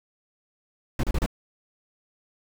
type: noise bursts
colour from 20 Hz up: brown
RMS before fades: -23 dBFS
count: 4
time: 0.99-1.262 s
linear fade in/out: 2 ms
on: 44 ms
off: 32 ms
effects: none